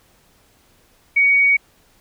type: tone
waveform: sine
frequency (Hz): 2245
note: C#7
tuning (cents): +21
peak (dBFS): -11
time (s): 1.16-1.57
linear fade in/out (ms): 10
effects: pink hiss -56 dBFS RMS until 2 s